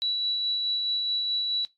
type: tone with tremolo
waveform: sine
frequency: 3931 Hz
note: B7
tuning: 9 cents flat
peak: -24 dBFS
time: 0.02-1.65 s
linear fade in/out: 0 ms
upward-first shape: sine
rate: 4.7 Hz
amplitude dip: 25%
effects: noise-tail reverb RT60 0.2 s tail -21 dB re dry + AAC 48 kbps